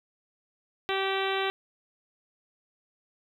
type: harmonic tone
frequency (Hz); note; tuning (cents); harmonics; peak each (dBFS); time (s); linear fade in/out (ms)
387.1; G4; -22; 1 / 2 / 3 / 4 / 5 / 6 / 7 / 8 / 9 / 10; -30 / -33 / -35 / -36 / -37 / -38 / -38 / -39 / -40 / -40; 0.89-1.5; 0
effects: 10-bit